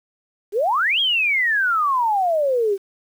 sine exponential two-way sweep, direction up then down, 377.4 to 3322 to 378.4 Hz, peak -16 dBFS, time 0.52-2.78 s, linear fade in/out 50 ms, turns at 1 s, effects 8-bit

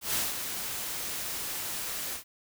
white noise with ADSR envelope, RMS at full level -28 dBFS, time 0.01-2.24 s, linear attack 130 ms, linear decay 200 ms, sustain -7 dB, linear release 110 ms, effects none

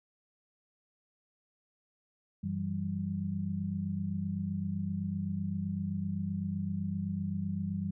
sine tone cluster, 95.8 / 166.5 / 194.3 Hz, G2 / E3 / G3, -39 / +18 / -15 cents, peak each -38 / -37 / -34 dBFS, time 2.43-7.91 s, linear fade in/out 10 ms, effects none

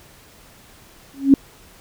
sine tone with exponential growth, 274.1 Hz, C#4, 19 cents flat, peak -3 dBFS, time 1.14-1.34 s, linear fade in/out 2 ms, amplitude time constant 42 ms, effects pink hiss -48 dBFS RMS until 1.8 s

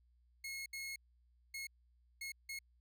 sawtooth tone bursts at uneven times, 2168 Hz, C#7, 39 cents flat, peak -39 dBFS, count 5, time 0.44-0.66 / 0.73-0.96 / 1.54-1.67 / 2.21-2.32 / 2.49-2.59 s, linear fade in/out 5 ms, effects added 60 Hz sine -68 dBFS peak until 2.8 s

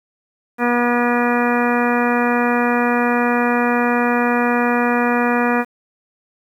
harmonic tone, 241.4 Hz, B3, 39 cents flat, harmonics 1 / 2 / 3 / 4 / 5 / 6 / 7 / 8 / 10, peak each -18 / -21 / -23 / -24 / -25 / -26 / -26 / -27 / -28 dBFS, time 0.58-5.65 s, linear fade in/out 50 ms, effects 8-bit

